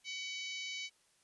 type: harmonic tone with a mistuned harmonic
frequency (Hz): 753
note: F#5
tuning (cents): +30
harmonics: 3 / 4 / 5 / 6 / 7 / 8 / 9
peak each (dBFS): -43 / -45 / -48 / -50 / -53 / -51 / -55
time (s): 0.04-0.9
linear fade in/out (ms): 50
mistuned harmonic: 5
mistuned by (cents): +55
effects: white hiss -71 dBFS RMS until 1.23 s + resampled to 24000 Hz